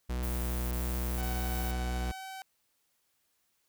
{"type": "tone", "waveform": "45% pulse", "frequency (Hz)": 61.6, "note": "B1", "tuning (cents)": -4, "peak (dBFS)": -31, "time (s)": [0.09, 2.12], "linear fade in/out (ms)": 10}
{"type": "noise bursts", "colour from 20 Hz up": "violet", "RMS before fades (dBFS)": -42, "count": 3, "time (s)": [0.23, 1.71], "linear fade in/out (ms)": 0, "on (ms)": 480, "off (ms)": 20}
{"type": "tone with pitch glide", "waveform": "sawtooth", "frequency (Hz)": [753, 764.8], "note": ["F#5", "G5"], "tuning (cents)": [30, -43], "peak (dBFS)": -37, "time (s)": [1.18, 2.42], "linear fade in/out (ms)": 0, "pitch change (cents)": 27, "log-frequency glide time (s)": [1.99, 2.24]}
{"effects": ["white hiss -75 dBFS RMS until 3.68 s"]}